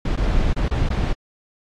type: noise with dropouts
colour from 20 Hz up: brown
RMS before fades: -19 dBFS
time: 0.05-1.13 s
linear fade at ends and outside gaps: 5 ms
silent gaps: 0.158-0.173 / 0.531-0.563 / 0.683-0.709 / 0.889-0.902 s
effects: low-pass 5000 Hz 12 dB/octave + AAC 48 kbps